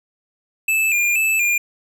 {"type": "tone with vibrato", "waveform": "square", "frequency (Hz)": 2514, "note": "D#7", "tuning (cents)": 17, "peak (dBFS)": -16, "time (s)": [0.68, 1.58], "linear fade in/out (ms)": 5, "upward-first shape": "square", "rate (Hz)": 2.1, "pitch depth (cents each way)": 75, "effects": []}